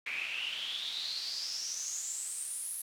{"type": "noise with band-pass filter sweep", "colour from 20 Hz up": "pink", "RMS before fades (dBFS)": -38, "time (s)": [0.06, 2.82], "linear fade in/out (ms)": 5, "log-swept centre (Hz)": [2300, 11000], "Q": 9.4, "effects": []}